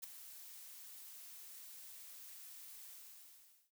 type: noise with ADSR envelope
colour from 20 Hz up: blue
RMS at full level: -43 dBFS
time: 0.02-3.71 s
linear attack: 19 ms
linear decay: 6 ms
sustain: -11 dB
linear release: 850 ms
effects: noise-tail reverb RT60 0.1 s tail -22 dB re dry